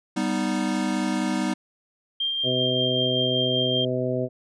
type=chord; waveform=square; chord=G augmented; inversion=none; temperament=equal; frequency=196 / 246.9 / 311.1 Hz; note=G3 / B3 / D#4; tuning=0 / 0 / 0 cents; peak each=-28 dBFS; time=0.16-1.54 s; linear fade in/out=10 ms
type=tone with tremolo; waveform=sine; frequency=3186 Hz; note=G7; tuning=27 cents sharp; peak=-22 dBFS; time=2.2-3.85 s; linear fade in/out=5 ms; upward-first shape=sine; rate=5.2 Hz; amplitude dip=30%
type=harmonic tone; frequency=126.9 Hz; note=B2; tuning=47 cents sharp; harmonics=1 / 2 / 3 / 4 / 5; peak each=-29 / -29 / -29 / -29 / -29 dBFS; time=2.43-4.29 s; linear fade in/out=50 ms
effects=resampled to 22050 Hz